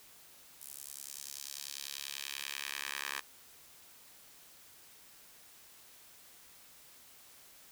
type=tone with high-pass filter sweep; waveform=10% pulse; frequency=70.2 Hz; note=C#2; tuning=22 cents sharp; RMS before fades=-43 dBFS; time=0.6-3.21 s; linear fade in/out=20 ms; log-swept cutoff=10000 to 1500 Hz; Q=1.2; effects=white hiss -58 dBFS RMS until 7.71 s